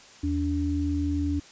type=tone pair together; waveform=sine; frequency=80.9 / 288.3 Hz; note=E2 / D4; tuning=-32 / -32 cents; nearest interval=octave + minor seventh; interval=2200 cents; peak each=-27 / -26 dBFS; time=0.23-1.4 s; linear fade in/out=10 ms; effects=white hiss -50 dBFS RMS until 1.51 s + resampled to 16000 Hz